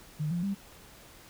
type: tone with pitch steps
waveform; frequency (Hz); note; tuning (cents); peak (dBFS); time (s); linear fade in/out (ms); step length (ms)
sine; 151.9 / 173.48 / 198.13; D#3 / F3 / G3; -41 / -11 / +19; -28; 0.19-0.55; 20; 120
effects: pink hiss -53 dBFS RMS until 1.29 s